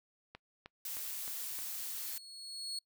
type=click train; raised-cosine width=0.3 ms; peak=-31 dBFS; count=5; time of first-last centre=0.35-1.588 s; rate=3.23 Hz
type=noise; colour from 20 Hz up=blue; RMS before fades=-41 dBFS; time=0.85-2.18 s; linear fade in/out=2 ms
type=tone with exponential growth; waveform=35% pulse; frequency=4341 Hz; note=C#8; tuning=37 cents flat; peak=-35 dBFS; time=1.18-2.79 s; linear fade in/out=5 ms; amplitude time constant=350 ms
effects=noise-tail reverb RT60 0.1 s tail -24 dB re dry